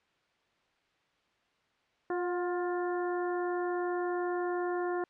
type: harmonic tone with a mistuned harmonic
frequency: 352.9 Hz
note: F4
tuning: 18 cents sharp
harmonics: 1 / 2 / 3 / 4 / 5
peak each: -31 / -37 / -41 / -43 / -45 dBFS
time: 2.1-5.04 s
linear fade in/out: 2 ms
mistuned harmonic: 2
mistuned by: +31 cents
effects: white hiss -71 dBFS RMS until 5.09 s + low-pass 3000 Hz 12 dB/octave